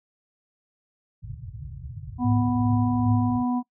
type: low-pass noise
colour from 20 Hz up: white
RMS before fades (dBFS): -36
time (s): 1.22-3.45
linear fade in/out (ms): 20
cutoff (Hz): 150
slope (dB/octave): 96
type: harmonic tone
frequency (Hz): 246.9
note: B3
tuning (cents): 0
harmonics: 1 / 3 / 4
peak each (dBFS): -22 / -32 / -34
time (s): 2.18-3.63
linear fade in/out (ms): 50
type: tone with tremolo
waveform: sine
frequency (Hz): 107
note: A2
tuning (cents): -48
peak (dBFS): -19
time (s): 2.23-3.39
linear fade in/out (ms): 20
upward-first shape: triangle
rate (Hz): 2.5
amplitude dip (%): 65
effects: noise-tail reverb RT60 0.1 s tail -21 dB re dry + high-pass 60 Hz 12 dB/octave